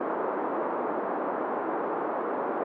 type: band-pass noise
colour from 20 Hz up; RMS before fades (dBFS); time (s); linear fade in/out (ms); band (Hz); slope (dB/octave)
pink; -30; 0-2.64; 10; 300 to 1200; 24
effects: none